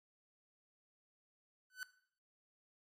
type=tone with exponential growth; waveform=45% pulse; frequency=1506 Hz; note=F#6; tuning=30 cents sharp; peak=-38 dBFS; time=1.7-1.83 s; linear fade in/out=1 ms; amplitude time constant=28 ms; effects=noise-tail reverb RT60 0.6 s tail -17 dB re dry + AAC 64 kbps